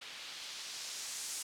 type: noise with low-pass filter sweep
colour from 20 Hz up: blue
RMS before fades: -44 dBFS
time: 0.01-1.43 s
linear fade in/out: 10 ms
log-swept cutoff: 3100 to 8200 Hz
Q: 1.3
effects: none